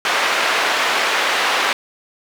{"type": "band-pass noise", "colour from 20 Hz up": "white", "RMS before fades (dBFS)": -18, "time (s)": [0.05, 1.73], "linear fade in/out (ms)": 2, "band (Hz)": [530, 2400], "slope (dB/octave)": 12, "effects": []}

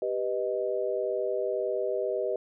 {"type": "chord", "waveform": "sine", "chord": "G augmented", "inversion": "none", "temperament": "equal", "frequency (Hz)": [392, 493.9, 622.3], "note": ["G4", "B4", "D#5"], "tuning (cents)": [0, 0, 0], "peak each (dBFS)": -31, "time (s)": [0.02, 2.36], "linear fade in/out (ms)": 2, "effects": []}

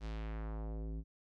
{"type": "tone with low-pass filter sweep", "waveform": "square", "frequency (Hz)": 54.3, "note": "A1", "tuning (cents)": -22, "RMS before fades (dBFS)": -41, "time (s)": [0, 1.04], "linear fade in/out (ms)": 50, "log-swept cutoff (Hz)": [5700, 240], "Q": 1.2, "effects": []}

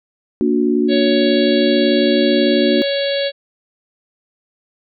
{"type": "chord", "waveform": "sine", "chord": "Bb augmented", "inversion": "none", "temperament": "just", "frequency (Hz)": [233.1, 291.4, 364.2], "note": ["Bb3", "D4", "F#4"], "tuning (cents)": [0, -13, -27], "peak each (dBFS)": -17, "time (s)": [0.41, 2.82], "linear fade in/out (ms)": 0}
{"type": "harmonic tone", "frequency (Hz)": 558, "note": "C#5", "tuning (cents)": 11, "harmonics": [1, 3, 4, 5, 6, 7, 8], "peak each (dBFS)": [-17, -28, -32, -31, -26, -27, -29], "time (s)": [0.88, 3.32], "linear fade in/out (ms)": 50}
{"effects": []}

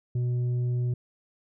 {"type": "tone with tanh clipping", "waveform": "triangle", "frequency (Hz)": 122.8, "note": "B2", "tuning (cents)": -9, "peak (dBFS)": -25, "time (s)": [0.15, 0.94], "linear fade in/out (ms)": 5, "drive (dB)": 9, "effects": []}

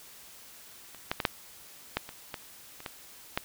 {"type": "clicks", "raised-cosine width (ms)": 0.3, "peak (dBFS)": [-30, -12, -14, -7, -11, -25, -19, -28, -19, -11], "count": 10, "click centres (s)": [0.947, 1.115, 1.202, 1.252, 1.97, 2.091, 2.342, 2.804, 2.862, 3.375], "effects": ["white hiss -51 dBFS RMS until 3.44 s"]}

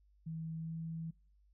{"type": "tone with pitch glide", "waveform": "sine", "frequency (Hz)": [161.3, 162.99], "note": ["E3", "E3"], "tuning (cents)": [-37, -19], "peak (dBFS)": -39, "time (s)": [0.26, 1.11], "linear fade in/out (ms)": 10, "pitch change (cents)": 18, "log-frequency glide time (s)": [0.56, 0.75], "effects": ["noise-tail reverb RT60 0.5 s tail -26 dB re dry", "added 50 Hz sine -65 dBFS peak until 1.53 s"]}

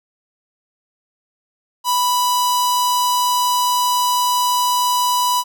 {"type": "tone with notch filter", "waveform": "sawtooth", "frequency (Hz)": 987.8, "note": "B5", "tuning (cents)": 0, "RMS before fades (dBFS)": -17, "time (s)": [1.84, 5.44], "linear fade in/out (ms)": 50, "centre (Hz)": 2000, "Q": 1.5, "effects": []}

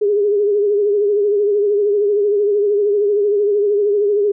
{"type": "tone with vibrato", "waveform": "sine", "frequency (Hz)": 410.4, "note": "G#4", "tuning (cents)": -21, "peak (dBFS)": -12, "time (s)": [0.01, 4.32], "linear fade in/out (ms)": 10, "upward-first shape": "triangle", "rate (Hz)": 13, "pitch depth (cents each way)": 67, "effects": []}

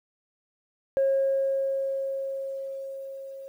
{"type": "tone with level ramp", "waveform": "sine", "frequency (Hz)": 542, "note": "C#5", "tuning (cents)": -39, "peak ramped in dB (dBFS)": [-18, -38], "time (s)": [0.97, 3.48], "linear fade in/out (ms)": 0, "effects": ["tanh soft clip ceiling -17 dBFS", "10-bit"]}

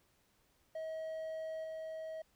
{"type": "tone with level steps", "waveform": "triangle", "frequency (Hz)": 638, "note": "D#5", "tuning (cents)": 43, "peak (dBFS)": [-37, -39], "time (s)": [0.75, 2.22], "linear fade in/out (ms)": 5, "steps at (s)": 1.64, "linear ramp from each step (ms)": 2, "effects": ["pink hiss -73 dBFS RMS until 2.35 s"]}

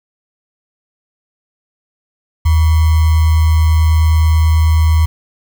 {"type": "tone with sample-and-hold", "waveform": "sine", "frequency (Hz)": 79.6, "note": "D#2", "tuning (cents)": 40, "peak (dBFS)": -7, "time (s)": [2.45, 5.06], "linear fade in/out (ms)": 10, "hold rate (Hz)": 1050, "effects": []}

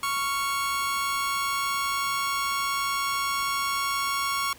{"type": "tone pair together", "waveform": "sawtooth", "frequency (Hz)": [1108.7, 1385.9], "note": ["C#6", "F6"], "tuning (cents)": [0, -14], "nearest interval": "major third", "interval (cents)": 386, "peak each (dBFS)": [-22, -30], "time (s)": [0.03, 4.53], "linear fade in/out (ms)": 2, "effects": ["pink hiss -50 dBFS RMS until 4.58 s"]}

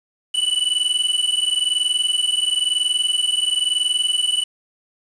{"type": "tone pair together", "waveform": "square", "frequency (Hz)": [2960, 2981], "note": ["F#7", "F#7"], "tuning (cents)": [0, 12], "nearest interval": "unison", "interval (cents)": 12, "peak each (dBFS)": -21, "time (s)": [0.34, 4.44], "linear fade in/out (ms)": 10, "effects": ["resampled to 22050 Hz", "7-bit"]}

